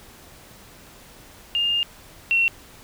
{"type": "tone pair in turn", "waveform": "sine", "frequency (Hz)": [2816, 2723], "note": ["F7", "F7"], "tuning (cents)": [14, -44], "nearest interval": "minor second", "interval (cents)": 58, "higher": "first", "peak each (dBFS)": [-19, -16], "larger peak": "second", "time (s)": [[1.55, 1.83], [2.31, 2.48]], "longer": "first", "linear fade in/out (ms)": 0, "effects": ["pink hiss -47 dBFS RMS until 2.83 s"]}